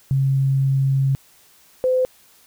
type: tone pair in turn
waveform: sine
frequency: 135.5 / 511.6 Hz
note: C#3 / C5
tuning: -39 / -39 cents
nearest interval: octave + major seventh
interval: 2300 cents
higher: second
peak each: -15 dBFS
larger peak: neither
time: 0.11-1.15 / 1.84-2.05 s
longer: first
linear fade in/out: 0 ms
effects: white hiss -53 dBFS RMS until 2.46 s